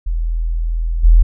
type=tone with level steps; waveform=sine; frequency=41.2 Hz; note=E1; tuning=in tune; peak=-15 / -4 dBFS; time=0.06-1.23 s; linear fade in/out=10 ms; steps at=1.03 s; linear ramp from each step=20 ms; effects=none